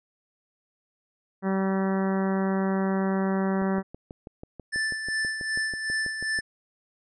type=harmonic tone; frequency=192.2 Hz; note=G3; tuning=34 cents flat; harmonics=1 / 2 / 3 / 4 / 5 / 6 / 7 / 8 / 9 / 10; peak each=-24 / -30 / -34 / -36 / -38 / -40 / -41 / -42 / -43 / -44 dBFS; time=1.42-3.83 s; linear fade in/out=50 ms
type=click train; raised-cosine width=2 ms; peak=-26 dBFS; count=18; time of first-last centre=3.62-6.389 s; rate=6.14 Hz
type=tone with tremolo; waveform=square; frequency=1760 Hz; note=A6; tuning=in tune; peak=-25 dBFS; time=4.72-6.41 s; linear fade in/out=20 ms; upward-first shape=sine; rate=2.6 Hz; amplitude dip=55%
effects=resampled to 22050 Hz